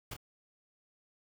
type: noise with echo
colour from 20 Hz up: pink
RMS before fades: -41 dBFS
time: 0.11-0.14 s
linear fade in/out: 5 ms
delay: 26 ms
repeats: 1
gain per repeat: -7 dB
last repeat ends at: 0.166 s
effects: none